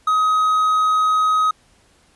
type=tone; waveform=triangle; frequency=1263 Hz; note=D#6; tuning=26 cents sharp; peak=-12 dBFS; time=0.07-1.51 s; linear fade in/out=5 ms; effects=pink hiss -56 dBFS RMS until 2.15 s + resampled to 24000 Hz